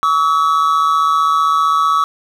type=tone pair together; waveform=triangle; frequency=1135.5 / 1291 Hz; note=C#6 / E6; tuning=+41 / -37 cents; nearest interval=major second; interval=222 cents; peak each=-12 dBFS; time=0.03-2.04 s; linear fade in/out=0 ms; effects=none